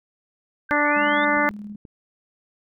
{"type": "linear sweep", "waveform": "sine", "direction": "up", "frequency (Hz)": [1533, 3652], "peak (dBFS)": -34, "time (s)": [0.69, 1.25], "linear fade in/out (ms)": 5}
{"type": "harmonic tone", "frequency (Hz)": 293.7, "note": "D4", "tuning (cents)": 0, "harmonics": [1, 2, 3, 4, 5, 6, 7], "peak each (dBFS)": [-25, -25, -25, -25, -25, -25, -25], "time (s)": [0.71, 1.49], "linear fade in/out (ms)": 0}
{"type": "tone with tremolo", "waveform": "sine", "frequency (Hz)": 207.7, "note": "G#3", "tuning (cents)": 0, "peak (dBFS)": -31, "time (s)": [0.96, 1.76], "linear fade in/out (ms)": 5, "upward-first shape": "square", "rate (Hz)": 19, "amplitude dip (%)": 35}
{"type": "clicks", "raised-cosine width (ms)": 3, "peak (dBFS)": -30, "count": 3, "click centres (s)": [1.371, 1.508, 1.852]}
{"effects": []}